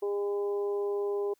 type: harmonic tone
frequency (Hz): 202.9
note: G#3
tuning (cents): -40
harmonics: 2 / 3 / 4 / 5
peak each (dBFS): -28 / -44 / -44 / -46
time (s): 0.02-1.34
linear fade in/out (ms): 10
effects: white hiss -71 dBFS RMS until 1.39 s